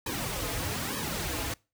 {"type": "noise with flanger", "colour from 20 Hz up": "pink", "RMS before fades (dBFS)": -33, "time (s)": [0.06, 1.54], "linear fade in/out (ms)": 5, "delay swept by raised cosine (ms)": [1.4, 5.4], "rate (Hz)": 1.1, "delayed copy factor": -0.9, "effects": ["noise-tail reverb RT60 0.3 s tail -25 dB re dry"]}